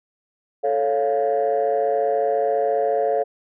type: chord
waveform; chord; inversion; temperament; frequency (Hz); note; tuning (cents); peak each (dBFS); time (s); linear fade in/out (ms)
sine; A augmented; none; equal; 440 / 554.4 / 698.5; A4 / C#5 / E#5; 0 / 0 / 0; -21; 0.63-3.24; 20
effects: tanh soft clip ceiling -12 dBFS